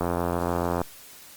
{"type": "click train", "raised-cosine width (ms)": 1, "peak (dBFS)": -11, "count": 71, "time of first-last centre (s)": [0.01, 0.816], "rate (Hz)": 86.9, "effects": ["white hiss -47 dBFS RMS until 1.36 s", "Opus 32 kbps"]}